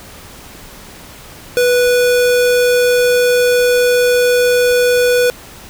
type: tone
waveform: square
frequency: 491.5 Hz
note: B4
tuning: 8 cents flat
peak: -10 dBFS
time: 1.57-5.3 s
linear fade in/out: 0 ms
effects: pink hiss -36 dBFS RMS until 5.69 s